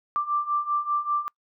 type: beating tone pair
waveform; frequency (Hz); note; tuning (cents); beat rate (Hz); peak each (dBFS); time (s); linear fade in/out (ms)
sine; 1175 / 1180.1; D6 / D6; +1 / +8; 5.1; -28 / -25; 0.16-1.28; 0
effects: noise-tail reverb RT60 0.1 s tail -26 dB re dry